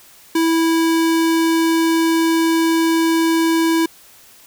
square tone, 328 Hz, E4, 9 cents flat, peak -14 dBFS, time 0.35-3.86 s, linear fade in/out 5 ms, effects white hiss -46 dBFS RMS until 4.46 s

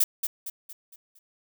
violet noise with echo, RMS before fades -21 dBFS, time 0-0.04 s, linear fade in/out 5 ms, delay 230 ms, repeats 5, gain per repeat -7 dB, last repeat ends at 1.19 s, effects none

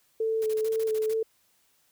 sine tone with vibrato, 440 Hz, A4, in tune, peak -24 dBFS, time 0.2-1.23 s, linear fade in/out 5 ms, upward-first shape square, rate 2.2 Hz, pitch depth 17 cents each way
white noise bursts, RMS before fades -44 dBFS, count 10, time 0.42-1.135 s, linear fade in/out 0 ms, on 40 ms, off 35 ms
effects white hiss -67 dBFS RMS until 1.91 s

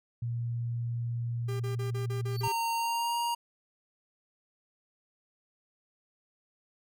sine tone, 118.2 Hz, A#2, 24 cents sharp, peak -30 dBFS, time 0.22-2.48 s, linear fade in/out 5 ms
45% pulse tone bursts, 398.2 Hz, G4, 27 cents sharp, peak -37 dBFS, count 7, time 1.48-2.524 s, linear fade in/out 10 ms, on 120 ms, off 34 ms
square tone with exponential growth, 4494 Hz, C#8, 23 cents sharp, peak -37 dBFS, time 2.24-2.41 s, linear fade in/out 1 ms, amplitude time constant 36 ms
square tone with pitch glide, 921 to 942.5 Hz, A#5 to A#5, -21 to +19 cents, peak -29 dBFS, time 2.43-3.35 s, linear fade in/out 10 ms, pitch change +40 cents, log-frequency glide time 2.74-3.16 s
effects none

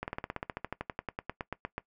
slowing click train, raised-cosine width 0.5 ms, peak -19 dBFS, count 22, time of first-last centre 0.03-1.78 s, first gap 49 ms, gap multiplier 1.05, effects noise-tail reverb RT60 0.1 s tail -19 dB re dry

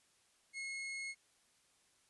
40% pulse tone, 2168 Hz, C#7, 39 cents flat, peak -40 dBFS, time 0.53-1.15 s, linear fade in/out 50 ms, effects white hiss -72 dBFS RMS until 2.09 s + resampled to 24000 Hz

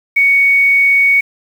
sine tone with quantisation, 2231 Hz, C#7, 11 cents sharp, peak -7 dBFS, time 0.16-1.21 s, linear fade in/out 10 ms, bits 6, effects none

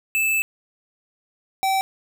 square tone pair in turn, 2628 / 771.4 Hz, E7 / G5, -6 / -28 cents, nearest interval octave + major sixth, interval 2122 cents, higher first, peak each -19 dBFS, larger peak neither, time 0.15-0.42 / 1.63-1.81 s, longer first, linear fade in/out 0 ms, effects none

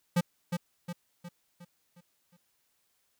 square tone with echo, 174.61 Hz, F3, in tune, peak -23 dBFS, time 0.16-0.21 s, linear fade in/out 10 ms, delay 360 ms, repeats 6, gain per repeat -6 dB, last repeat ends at 2.37 s, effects white hiss -74 dBFS RMS until 3.19 s

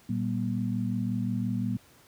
sine tone cluster, 116 / 193.7 / 239.4 Hz, A#2 / G3 / A#3, -8 / -20 / +46 cents, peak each -31 dBFS, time 0.09-1.77 s, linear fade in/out 5 ms, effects pink hiss -58 dBFS RMS until 2.07 s + high-pass 60 Hz 12 dB/octave

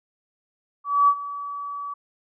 sine tone with ADSR envelope, 1144 Hz, D6, 46 cents flat, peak -12 dBFS, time 0.84-1.94 s, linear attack 240 ms, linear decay 64 ms, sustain -17 dB, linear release 8 ms, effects none

